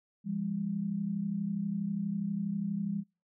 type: tone pair together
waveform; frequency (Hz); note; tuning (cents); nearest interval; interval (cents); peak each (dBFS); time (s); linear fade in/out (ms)
sine; 170.79 / 203.1; F3 / G#3; -38 / -38; minor third; 300; -36 / -32; 0.24-3.04; 50
effects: noise-tail reverb RT60 0.3 s tail -26 dB re dry